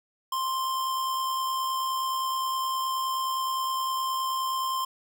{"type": "tone with amplitude modulation", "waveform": "square", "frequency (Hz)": 1049, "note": "C6", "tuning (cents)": 4, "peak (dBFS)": -26, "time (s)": [0.32, 4.85], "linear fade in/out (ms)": 5, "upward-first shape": "sine", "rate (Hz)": 69.6, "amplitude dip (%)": 25, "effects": []}